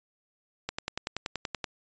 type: click train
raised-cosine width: 0.2 ms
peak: -14 dBFS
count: 11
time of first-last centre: 0.69-1.642 s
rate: 10.5 Hz
effects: resampled to 16000 Hz